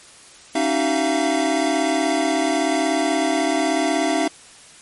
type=tone cluster; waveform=square; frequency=274.5 / 310.8 / 381.2 / 675 / 716 Hz; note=C#4 / D#4 / G4 / E5 / F5; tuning=-17 / -2 / -48 / +41 / +43 cents; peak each=-25 / -23 / -28 / -23 / -29 dBFS; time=0.55-4.28 s; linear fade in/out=5 ms; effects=white hiss -45 dBFS RMS until 4.81 s + MP3 48 kbps